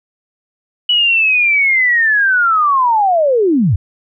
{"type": "linear sweep", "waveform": "sine", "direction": "down", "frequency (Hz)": [2960, 75.9], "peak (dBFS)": -9, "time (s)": [0.89, 3.76], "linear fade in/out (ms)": 5, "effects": []}